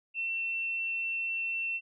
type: tone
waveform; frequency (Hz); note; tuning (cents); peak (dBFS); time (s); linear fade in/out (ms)
sine; 2698; E7; +40; -30; 0.14-1.81; 50
effects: none